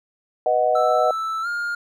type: chord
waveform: sine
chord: B major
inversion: none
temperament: equal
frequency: 493.9 / 622.3 / 740 Hz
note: B4 / D#5 / F#5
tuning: 0 / 0 / 0 cents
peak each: -23 / -19 / -20 dBFS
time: 0.46-1.11 s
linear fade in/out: 2 ms
type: tone with pitch glide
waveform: triangle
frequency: 1318.5 to 1413.1 Hz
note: E6 to F6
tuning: 0 to +20 cents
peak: -21 dBFS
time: 0.75-1.75 s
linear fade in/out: 5 ms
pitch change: +120 cents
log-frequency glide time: 1.42-1.47 s
effects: none